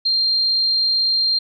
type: tone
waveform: sine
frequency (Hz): 4186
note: C8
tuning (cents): 0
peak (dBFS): -15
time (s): 0.05-1.39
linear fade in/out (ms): 10
effects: none